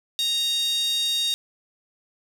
5% pulse tone with high-pass filter, 932.3 Hz, A#5, in tune, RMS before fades -24 dBFS, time 0.19-1.34 s, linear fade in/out 0 ms, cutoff 3600 Hz, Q 9.1, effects none

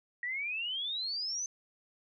sine exponential sweep, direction up, 1897 to 6230 Hz, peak -33 dBFS, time 0.23-1.46 s, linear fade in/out 2 ms, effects none

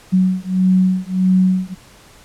sine beating tone pair, 185 / 186.6 Hz, F#3 / F#3, 0 / +15 cents, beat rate 1.6 Hz, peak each -15 dBFS, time 0.12-1.75 s, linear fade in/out 20 ms, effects pink hiss -45 dBFS RMS until 2.24 s + low-pass 11000 Hz 12 dB/octave

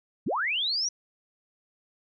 sine linear sweep, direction up, 109.1 to 5900 Hz, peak -25 dBFS, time 0.26-0.89 s, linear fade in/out 10 ms, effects none

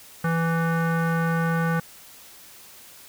square tone with low-pass filter, 165.5 Hz, E3, 7 cents sharp, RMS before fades -23 dBFS, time 0.24-1.8 s, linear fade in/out 5 ms, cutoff 1500 Hz, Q 3.5, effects white hiss -47 dBFS RMS until 3.08 s

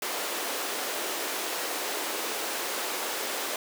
pink high-pass noise, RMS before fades -32 dBFS, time 0.02-3.56 s, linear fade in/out 2 ms, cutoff 340 Hz, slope 24 dB/octave, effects none

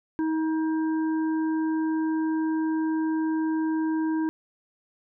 harmonic tone, 317.3 Hz, D#4, 34 cents sharp, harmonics 1 / 3 / 5, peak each -23 / -36 / -41 dBFS, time 0.19-4.29 s, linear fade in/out 0 ms, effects none

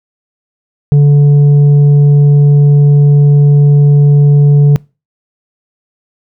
sine tone with tanh clipping, 144.5 Hz, D3, 28 cents flat, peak -3 dBFS, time 0.92-4.76 s, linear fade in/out 0 ms, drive 4 dB, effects noise-tail reverb RT60 0.3 s tail -25 dB re dry

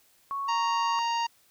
sine tone, 1108.7 Hz, C#6, in tune, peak -29 dBFS, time 0.31-0.99 s, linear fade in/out 0 ms
harmonic tone, 932.3 Hz, A#5, in tune, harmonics 1 / 2 / 3 / 4 / 5 / 6 / 7, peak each -26 / -40 / -35 / -48 / -39 / -48 / -46 dBFS, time 0.48-1.27 s, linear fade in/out 10 ms
effects white hiss -63 dBFS RMS until 1.5 s

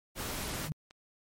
pink noise, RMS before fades -37 dBFS, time 0.15-0.7 s, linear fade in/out 50 ms
sine tone with exponential growth, 153.7 Hz, D#3, 21 cents flat, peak -28 dBFS, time 0.57-0.72 s, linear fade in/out 0 ms, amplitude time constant 31 ms
click, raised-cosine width 0.2 ms, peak -34 dBFS, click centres 0.909 s
effects MP3 64 kbps

